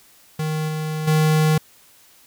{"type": "tone with level steps", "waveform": "square", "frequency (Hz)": 155.56, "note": "D#3", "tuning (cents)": 0, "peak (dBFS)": [-22, -24, -15], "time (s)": [0.39, 1.58], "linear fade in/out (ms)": 5, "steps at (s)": [0.68, 1.07], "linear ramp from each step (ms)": 10, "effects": ["white hiss -52 dBFS RMS until 2.26 s"]}